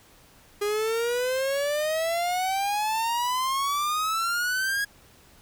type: exponential sweep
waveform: 45% pulse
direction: up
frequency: 407 to 1661.2 Hz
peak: -24 dBFS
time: 0.61-4.85 s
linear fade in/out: 10 ms
effects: pink hiss -55 dBFS RMS until 5.41 s